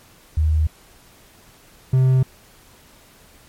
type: tone pair in turn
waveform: sine / triangle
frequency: 77.78 / 130.13 Hz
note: D#2 / C3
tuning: 0 / -9 cents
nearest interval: major sixth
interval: 891 cents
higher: second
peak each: -14 / -10 dBFS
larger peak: second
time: 0.37-0.67 / 1.93-2.23 s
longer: neither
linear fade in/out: 5 ms
effects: pink hiss -50 dBFS RMS until 3.48 s + MP3 64 kbps